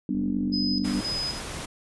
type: chord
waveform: sine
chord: G major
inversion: none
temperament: equal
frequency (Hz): 196 / 246.9 / 293.7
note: G3 / B3 / D4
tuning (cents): 0 / 0 / 0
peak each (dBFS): -28 / -28 / -29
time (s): 0.09-1.01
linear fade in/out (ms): 2
type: click train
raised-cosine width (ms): 3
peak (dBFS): -27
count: 40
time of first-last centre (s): 0.15-0.996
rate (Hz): 46.1
type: tone with tremolo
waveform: sine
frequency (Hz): 5030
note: D#8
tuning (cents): +18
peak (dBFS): -27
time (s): 0.52-1.41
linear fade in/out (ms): 20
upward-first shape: square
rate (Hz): 1.9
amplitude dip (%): 70
type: noise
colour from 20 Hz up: pink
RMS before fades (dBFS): -35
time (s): 0.84-1.66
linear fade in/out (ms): 10
effects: resampled to 24000 Hz